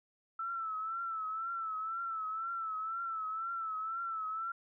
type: tone with vibrato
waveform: sine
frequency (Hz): 1323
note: E6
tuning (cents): +6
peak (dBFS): -35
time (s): 0.39-4.52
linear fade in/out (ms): 5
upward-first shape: triangle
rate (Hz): 2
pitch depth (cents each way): 73
effects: none